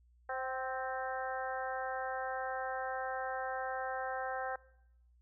harmonic tone with a mistuned harmonic, 261.6 Hz, C4, in tune, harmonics 2 / 3 / 4 / 5 / 6 / 7, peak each -41 / -39 / -46 / -45 / -43 / -48 dBFS, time 0.29-4.56 s, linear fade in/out 5 ms, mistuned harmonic 3, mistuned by -24 cents, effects noise-tail reverb RT60 0.8 s tail -21 dB re dry + added 60 Hz sine -63 dBFS peak until 5.21 s

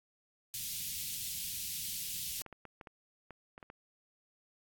white band-stop noise, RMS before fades -39 dBFS, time 0.54-2.42 s, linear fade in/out 0 ms, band 180 to 2700 Hz, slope 24 dB/octave
clicks, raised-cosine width 0.5 ms, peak -33 dBFS, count 10, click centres 2.416 / 2.463 / 2.527 / 2.653 / 2.812 / 2.872 / 3.307 / 3.579 / 3.628 / 3.701 s
effects AAC 64 kbps

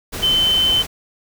sine tone in noise, 3066 Hz, G7, 39 cents flat, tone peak -13 dBFS, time 0.22-0.83 s, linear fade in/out 20 ms, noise pink, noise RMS -27 dBFS, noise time 0.12-0.87 s, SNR +11 dB, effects none

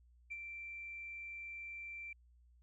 sine tone with ADSR envelope, 2349 Hz, D7, in tune, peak -39 dBFS, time 0.3-2.13 s, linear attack 19 ms, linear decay 41 ms, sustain -5 dB, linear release 4 ms, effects tanh soft clip ceiling -36 dBFS + added 60 Hz sine -63 dBFS peak until 2.62 s

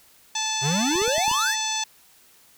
harmonic tone, 873 Hz, A5, 14 cents flat, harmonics 1 / 2 / 3 / 4 / 5 / 6 / 7 / 8 / 9, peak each -30 / -37 / -33 / -30 / -34 / -37 / -29 / -40 / -38 dBFS, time 0.35-1.84 s, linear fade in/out 5 ms
square exponential sweep, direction up, 125.8 to 1985 Hz, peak -23 dBFS, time 0.61-1.56 s, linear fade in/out 50 ms
clicks, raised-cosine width 3 ms, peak -25 dBFS, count 6, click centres 0.956 / 1.018 / 1.079 / 1.181 / 1.28 / 1.314 s
effects white hiss -55 dBFS RMS until 2.57 s

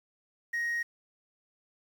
sine tone, 1877 Hz, A#6, 11 cents sharp, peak -26 dBFS, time 0.53-0.83 s, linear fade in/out 10 ms, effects tanh soft clip ceiling -28 dBFS + 9-bit

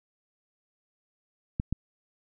clicks, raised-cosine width 5 ms, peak -15 dBFS, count 2, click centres 1.599 / 1.726 s, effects none

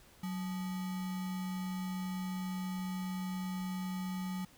sine tone with sample-and-hold, 185 Hz, F#3, in tune, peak -35 dBFS, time 0.23-4.45 s, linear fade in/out 5 ms, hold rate 1050 Hz, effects pink hiss -61 dBFS RMS until 4.57 s

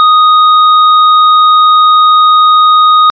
triangle tone with hard clipping, 1244.5 Hz, D#6, in tune, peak -4 dBFS, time 0-3.1 s, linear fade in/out 0 ms, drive 13 dB, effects resampled to 11025 Hz

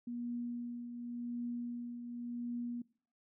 sine tone with tremolo, 239.8 Hz, A#3, 49 cents sharp, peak -36 dBFS, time 0.07-2.82 s, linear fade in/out 5 ms, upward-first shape triangle, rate 0.9 Hz, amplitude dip 55%, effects noise-tail reverb RT60 0.5 s tail -22 dB re dry

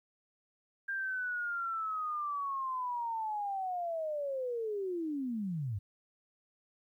sine linear sweep, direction down, 1602 to 92 Hz, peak -33 dBFS, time 0.88-5.79 s, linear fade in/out 10 ms, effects 12-bit

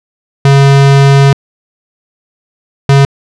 square tone bursts at uneven times, 138.59 Hz, C#3, in tune, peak -3 dBFS, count 2, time 0.45-1.33 / 2.89-3.05 s, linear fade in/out 2 ms, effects low-pass 6000 Hz 12 dB/octave

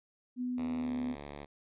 sine tone, 248.9 Hz, B3, 14 cents sharp, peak -32 dBFS, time 0.36-1.16 s, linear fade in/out 50 ms
5% pulse tone with pitch glide, 78.8 to 72.26 Hz, D#2 to D2, +23 to -27 cents, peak -32 dBFS, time 0.57-1.46 s, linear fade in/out 20 ms, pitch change -150 cents, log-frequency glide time 0.79-0.9 s
effects resampled to 8000 Hz

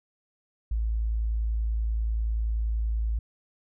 sine tone, 55.2 Hz, A1, 6 cents sharp, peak -24 dBFS, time 0.71-3.19 s, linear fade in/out 5 ms, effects none

